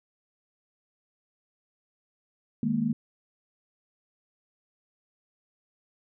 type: chord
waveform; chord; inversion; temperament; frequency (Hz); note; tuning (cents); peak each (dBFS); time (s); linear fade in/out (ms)
sine; D# suspended fourth; none; equal; 155.56 / 207.7 / 233.1; D#3 / G#3 / A#3; 0 / 0 / 0; -32 / -29 / -26; 2.63-2.93; 2
effects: none